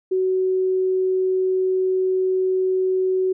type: tone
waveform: sine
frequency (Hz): 374.1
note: F#4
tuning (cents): +19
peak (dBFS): -17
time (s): 0.11-3.33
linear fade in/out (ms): 10
effects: none